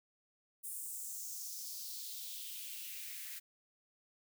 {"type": "noise with high-pass filter sweep", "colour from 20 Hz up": "blue", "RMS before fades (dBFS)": -45, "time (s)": [0.63, 3.4], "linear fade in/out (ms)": 20, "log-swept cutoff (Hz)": [9500, 1800], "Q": 2.7, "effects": []}